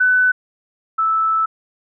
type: tone pair in turn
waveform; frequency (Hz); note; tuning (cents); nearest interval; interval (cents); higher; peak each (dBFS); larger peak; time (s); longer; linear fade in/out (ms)
sine; 1500 / 1313.5; F#6 / E6; +23 / -7; major second; 230; first; -11 / -14; first; 0-0.32 / 0.98-1.46; second; 10
effects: none